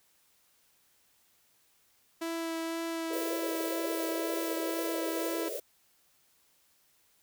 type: tone with vibrato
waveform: sawtooth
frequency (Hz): 329.6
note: E4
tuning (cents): 0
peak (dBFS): -29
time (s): 2.21-5.49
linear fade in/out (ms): 10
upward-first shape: sine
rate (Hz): 2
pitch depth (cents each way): 11
type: band-pass noise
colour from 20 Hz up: pink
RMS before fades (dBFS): -38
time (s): 3.1-5.6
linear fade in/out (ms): 10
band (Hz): 380 to 630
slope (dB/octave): 96
type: noise with tremolo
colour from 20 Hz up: blue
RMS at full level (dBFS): -41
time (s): 3.13-5.6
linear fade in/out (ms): 5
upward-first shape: triangle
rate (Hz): 2.5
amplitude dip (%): 30
effects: white hiss -68 dBFS RMS until 7.22 s